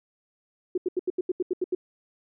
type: tone bursts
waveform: sine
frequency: 363.6 Hz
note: F#4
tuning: 30 cents flat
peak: -22 dBFS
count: 10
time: 0.75-1.75 s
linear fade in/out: 5 ms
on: 28 ms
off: 80 ms
effects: none